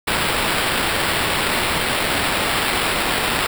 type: noise with sample-and-hold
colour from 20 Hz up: white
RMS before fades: -20 dBFS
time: 0.07-3.47 s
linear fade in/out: 10 ms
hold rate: 6300 Hz
effects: none